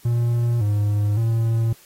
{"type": "tone with pitch steps", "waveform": "triangle", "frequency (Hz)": [118.6, 103.5, 114.1], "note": ["A#2", "G#2", "A#2"], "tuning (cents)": [30, -5, -37], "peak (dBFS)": -15, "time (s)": [0.05, 1.73], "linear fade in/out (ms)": 5, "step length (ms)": 560, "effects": ["white hiss -51 dBFS RMS until 1.85 s", "AAC 48 kbps"]}